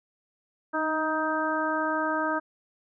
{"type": "harmonic tone with a mistuned harmonic", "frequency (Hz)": 313.8, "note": "D#4", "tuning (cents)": 15, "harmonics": [1, 2, 3, 4, 5], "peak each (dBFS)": [-31, -31, -31, -31, -31], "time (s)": [0.73, 2.4], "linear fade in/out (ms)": 20, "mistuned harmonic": 1, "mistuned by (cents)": -21, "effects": []}